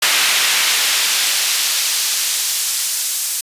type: noise with high-pass filter sweep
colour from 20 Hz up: brown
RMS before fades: -17 dBFS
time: 0.02-3.41 s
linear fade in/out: 5 ms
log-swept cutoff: 2300 to 7300 Hz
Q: 0.79
effects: resampled to 32000 Hz